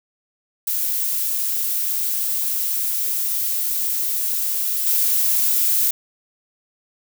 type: noise with level steps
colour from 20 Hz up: violet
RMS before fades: -22 / -18 dBFS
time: 0.67-5.91 s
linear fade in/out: 5 ms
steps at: 4.86 s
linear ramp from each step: 10 ms
effects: none